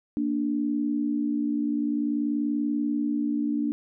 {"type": "tone pair together", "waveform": "sine", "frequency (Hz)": [232.9, 293.4], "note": ["A#3", "D4"], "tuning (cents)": [-1, -2], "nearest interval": "major third", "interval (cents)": 399, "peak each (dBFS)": [-28, -25], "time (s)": [0.17, 3.72], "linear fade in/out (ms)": 0, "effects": []}